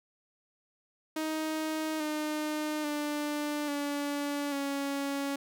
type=tone with pitch steps; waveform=sawtooth; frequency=313.4 / 304.5 / 295.8 / 287.4 / 279.2 Hz; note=D#4 / D#4 / D4 / D4 / C#4; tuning=+13 / -37 / +13 / -37 / +13 cents; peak=-27 dBFS; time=1.16-5.36 s; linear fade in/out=5 ms; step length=840 ms; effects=none